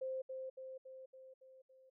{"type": "tone with echo", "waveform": "sine", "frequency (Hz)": 523.3, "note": "C5", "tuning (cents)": 0, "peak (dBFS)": -38, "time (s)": [0.01, 0.22], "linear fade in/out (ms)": 10, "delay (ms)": 280, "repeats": 6, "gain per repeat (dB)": -4, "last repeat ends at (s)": 1.9, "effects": []}